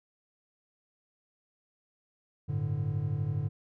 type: chord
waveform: triangle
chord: G suspended second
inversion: none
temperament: just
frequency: 98 / 110.25 / 147 Hz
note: G2 / A2 / D3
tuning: 0 / +4 / +2 cents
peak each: -33 / -31 / -30 dBFS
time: 2.48-3.49 s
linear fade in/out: 20 ms
effects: none